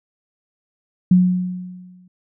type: tone with exponential decay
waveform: sine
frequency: 181.6 Hz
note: F#3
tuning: 32 cents flat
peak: -7 dBFS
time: 1.11-2.08 s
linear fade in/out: 5 ms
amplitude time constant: 210 ms
effects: none